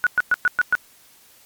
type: tone bursts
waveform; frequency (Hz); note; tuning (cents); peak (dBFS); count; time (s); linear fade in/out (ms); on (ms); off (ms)
sine; 1468; F#6; -14; -13; 6; 0.04-0.752; 0; 27; 110
effects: white hiss -52 dBFS RMS until 1.45 s + MP3 96 kbps